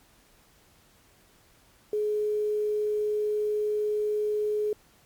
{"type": "tone with quantisation", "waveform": "sine", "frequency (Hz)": 421.8, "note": "G#4", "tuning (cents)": 27, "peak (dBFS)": -24, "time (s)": [1.93, 4.73], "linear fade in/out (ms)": 2, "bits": 9, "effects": ["pink hiss -60 dBFS RMS until 5.05 s", "MP3 96 kbps"]}